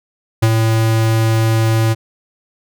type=tone with ADSR envelope; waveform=square; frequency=112.1 Hz; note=A2; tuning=33 cents sharp; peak=-8 dBFS; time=0.42-1.95 s; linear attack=12 ms; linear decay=52 ms; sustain=-4 dB; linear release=30 ms; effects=none